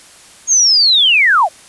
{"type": "linear sweep", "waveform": "sine", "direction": "down", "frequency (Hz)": [6660, 575], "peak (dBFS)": -7, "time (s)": [0.47, 1.49], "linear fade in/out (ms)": 50, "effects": ["white hiss -41 dBFS RMS until 1.68 s", "resampled to 24000 Hz"]}